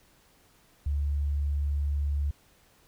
sine tone, 71.9 Hz, D2, 36 cents flat, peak -25 dBFS, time 0.86-2.31 s, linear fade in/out 5 ms, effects pink hiss -62 dBFS RMS until 2.87 s

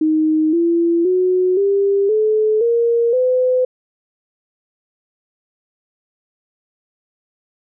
sine tone with pitch steps, 312.2 / 338.5 / 367 / 397.9 / 431.4 / 467.8 / 507.2 Hz, D#4 / E4 / F#4 / G4 / A4 / A#4 / B4, +6 / +46 / -14 / +26 / -34 / +6 / +46 cents, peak -12 dBFS, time 0.01-3.65 s, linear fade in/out 5 ms, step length 520 ms, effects none

